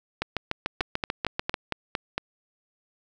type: two click trains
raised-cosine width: 0.3 ms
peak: -10 / -10 dBFS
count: 7 / 10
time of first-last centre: 0.81-2.18 / 0.22-1.542 s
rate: 4.38 / 6.81 Hz
effects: none